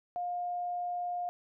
sine tone, 709 Hz, F5, 26 cents sharp, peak -32 dBFS, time 0.16-1.29 s, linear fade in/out 0 ms, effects none

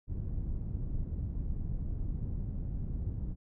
pink low-pass noise, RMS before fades -35 dBFS, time 0.07-3.36 s, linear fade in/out 50 ms, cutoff 140 Hz, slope 12 dB/octave, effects none

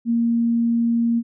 sine tone, 233.1 Hz, A#3, in tune, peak -16 dBFS, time 0.05-1.23 s, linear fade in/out 50 ms, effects none

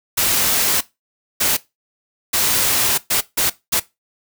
white noise bursts at uneven times, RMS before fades -17 dBFS, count 6, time 0.17-0.81 / 1.4-1.57 / 2.33-2.98 / 3.1-3.21 / 3.37-3.5 / 3.72-3.8 s, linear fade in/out 10 ms, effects noise-tail reverb RT60 0.2 s tail -18 dB re dry

